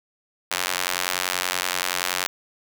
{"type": "tone with high-pass filter", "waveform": "sawtooth", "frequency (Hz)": 90.5, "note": "F#2", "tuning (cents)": -38, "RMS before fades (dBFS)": -26, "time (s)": [0.51, 2.27], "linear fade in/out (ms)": 0, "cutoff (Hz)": 1300, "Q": 0.55, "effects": []}